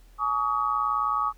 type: tone cluster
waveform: sine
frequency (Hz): 849 / 1136 / 1255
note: G#5 / C#6 / D#6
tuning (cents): +38 / +42 / +15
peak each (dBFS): -32 / -26 / -26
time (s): 0.18-1.33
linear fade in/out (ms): 50
effects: added 40 Hz sine -49 dBFS peak until 1.37 s + pink hiss -62 dBFS RMS until 1.37 s